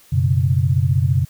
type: chord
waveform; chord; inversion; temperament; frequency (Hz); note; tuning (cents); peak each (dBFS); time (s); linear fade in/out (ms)
sine; F# suspended fourth; none; equal; 92.5 / 123.47 / 138.59; F#2 / B2 / C#3; 0 / 0 / 0; -18; 0.12-1.25; 10
effects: white hiss -50 dBFS RMS until 1.29 s